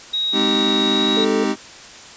sine tone with pitch glide, 3800 to 3826 Hz, A#7 to A#7, +33 to +44 cents, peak -18 dBFS, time 0.13-1.25 s, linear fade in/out 10 ms, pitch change +11 cents, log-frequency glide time 0.84-1.11 s
square chord, Ab major seventh, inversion none, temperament just, 207.7 / 259.6 / 311.5 / 389.3 Hz, Ab3 / C4 / Eb4 / G4, 0 / -13 / +2 / -12 cents, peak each -24 dBFS, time 0.32-1.56 s, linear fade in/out 50 ms
sine tone, 440 Hz, A4, in tune, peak -19 dBFS, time 1.17-1.44 s, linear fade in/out 2 ms
effects white hiss -39 dBFS RMS until 2.16 s + resampled to 16000 Hz

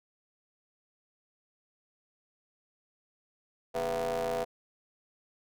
35% pulse ring-modulated tone, 87.31 Hz, F2, in tune, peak -25 dBFS, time 3.74-4.45 s, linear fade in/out 20 ms, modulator 583 Hz, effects none

